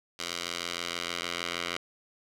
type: tone with band-pass filter sweep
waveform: 10% pulse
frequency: 86.4 Hz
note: F2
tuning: 18 cents flat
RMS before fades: -35 dBFS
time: 0.19-1.77 s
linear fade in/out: 5 ms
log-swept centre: 4400 to 2800 Hz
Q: 1
effects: none